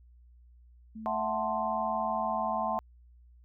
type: tone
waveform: sine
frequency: 220 Hz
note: A3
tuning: in tune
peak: -39 dBFS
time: 0.95-2.79 s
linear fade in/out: 10 ms
type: chord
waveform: sine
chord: F# half-diminished seventh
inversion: third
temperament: equal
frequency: 659.3 / 740 / 880 / 1046.5 Hz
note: E5 / F#5 / A5 / C6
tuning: 0 / 0 / 0 / 0 cents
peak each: -34 dBFS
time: 1.06-2.79 s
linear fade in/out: 0 ms
effects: added 60 Hz sine -54 dBFS peak until 3.44 s